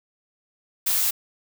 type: noise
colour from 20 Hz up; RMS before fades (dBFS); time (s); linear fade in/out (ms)
blue; -22; 0.86-1.11; 10
effects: none